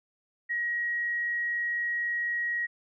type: tone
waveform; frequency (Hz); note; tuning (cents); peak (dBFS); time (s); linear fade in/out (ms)
sine; 1898; A#6; +31; -27; 0.49-2.67; 20
effects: none